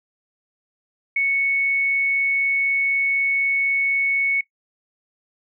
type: tone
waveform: sine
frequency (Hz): 2214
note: C#7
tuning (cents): -3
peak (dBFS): -17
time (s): 1.16-4.41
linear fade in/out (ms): 5
effects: noise-tail reverb RT60 0.1 s tail -20 dB re dry